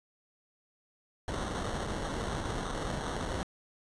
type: noise with sample-and-hold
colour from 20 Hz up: pink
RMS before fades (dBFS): -35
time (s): 1.28-3.43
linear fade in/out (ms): 0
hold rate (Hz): 2450
effects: resampled to 22050 Hz